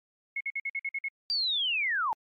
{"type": "tone bursts", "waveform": "sine", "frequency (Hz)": 2179, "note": "C#7", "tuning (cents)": -30, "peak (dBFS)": -29, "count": 8, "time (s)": [0.36, 1.085], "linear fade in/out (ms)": 5, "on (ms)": 46, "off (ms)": 51}
{"type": "linear sweep", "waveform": "sine", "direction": "down", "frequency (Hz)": [4760, 833], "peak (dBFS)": -26, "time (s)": [1.3, 2.13], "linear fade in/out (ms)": 0}
{"effects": ["AAC 64 kbps"]}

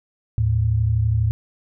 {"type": "tone pair together", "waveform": "sine", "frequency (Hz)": [77.78, 110], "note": ["D#2", "A2"], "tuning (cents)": [0, 0], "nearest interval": "tritone", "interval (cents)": 600, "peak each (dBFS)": [-22, -17], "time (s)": [0.38, 1.31], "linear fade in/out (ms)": 0, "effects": []}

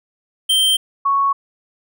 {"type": "tone pair in turn", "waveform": ["square", "sine"], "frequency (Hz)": [3136, 1108.7], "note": ["G7", "C#6"], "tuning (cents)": [0, 0], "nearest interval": "octave + tritone", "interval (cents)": 1800, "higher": "first", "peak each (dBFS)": -13, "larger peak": "neither", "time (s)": [[0.49, 0.77], [1.05, 1.33]], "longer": "neither", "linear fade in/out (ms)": 10, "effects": []}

